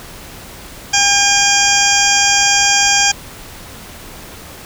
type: harmonic tone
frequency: 805 Hz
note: G5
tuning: 46 cents sharp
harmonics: 1 / 2 / 3 / 4 / 6 / 7 / 8 / 9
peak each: -18 / -18 / -18 / -18 / -18 / -18 / -18 / -18 dBFS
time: 0.93-3.12 s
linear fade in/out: 10 ms
effects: pink hiss -34 dBFS RMS until 4.65 s